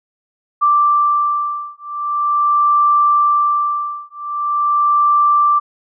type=beating tone pair; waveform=sine; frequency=1174.7 / 1175.13 Hz; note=D6 / D6; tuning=0 / +1 cents; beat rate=0.43 Hz; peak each=-15 dBFS; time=0.61-5.6 s; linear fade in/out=20 ms; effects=none